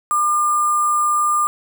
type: tone with sample-and-hold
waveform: sine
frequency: 1199 Hz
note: D6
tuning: 36 cents sharp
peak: -14 dBFS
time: 0.11-1.47 s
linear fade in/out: 0 ms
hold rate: 8820 Hz
effects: none